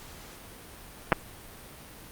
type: clicks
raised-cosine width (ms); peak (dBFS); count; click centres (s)
0.5; -5; 2; 1.121 / 1.127
effects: pink hiss -47 dBFS RMS until 2.11 s + Opus 48 kbps